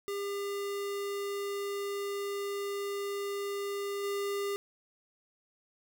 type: tone with level steps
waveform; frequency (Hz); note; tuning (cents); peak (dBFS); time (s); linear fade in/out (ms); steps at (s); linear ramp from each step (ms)
square; 401.7; G4; +42; -34 / -32; 0.08-4.56; 0; 4.03; 10
effects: none